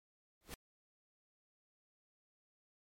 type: noise with exponential growth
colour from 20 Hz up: pink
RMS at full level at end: -42 dBFS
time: 0.41-0.54 s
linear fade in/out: 0 ms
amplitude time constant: 28 ms
effects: MP3 64 kbps